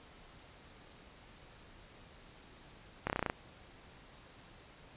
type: slowing click train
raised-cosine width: 0.5 ms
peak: -17 dBFS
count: 8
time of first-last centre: 3.07-3.299 s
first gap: 29 ms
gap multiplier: 1.04
effects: pink hiss -57 dBFS RMS until 4.96 s + resampled to 8000 Hz